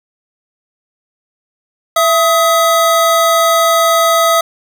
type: tone pair together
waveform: square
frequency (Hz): 666 / 1265.3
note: E5 / D#6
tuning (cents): +18 / +29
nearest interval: major seventh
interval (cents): 1111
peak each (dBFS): -12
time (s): 1.96-4.41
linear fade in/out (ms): 5
effects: none